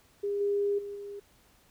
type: tone with level steps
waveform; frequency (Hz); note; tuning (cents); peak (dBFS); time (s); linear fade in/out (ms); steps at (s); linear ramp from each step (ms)
sine; 405; G#4; -43; -28 / -25 / -36 / -38; 0.23-1.2; 10; 0.4 / 0.78 / 0.95; 10
effects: pink hiss -63 dBFS RMS until 1.7 s